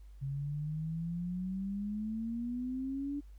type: exponential sweep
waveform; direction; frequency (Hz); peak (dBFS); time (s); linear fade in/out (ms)
sine; up; 134.9 to 290.1; -34; 0.21-3.21; 20
effects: added 50 Hz sine -49 dBFS peak until 3.38 s + pink hiss -73 dBFS RMS until 3.38 s